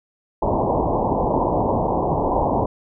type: low-pass noise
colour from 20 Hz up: white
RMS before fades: -20 dBFS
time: 0.42-2.66 s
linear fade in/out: 5 ms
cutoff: 1000 Hz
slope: 96 dB/octave
effects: none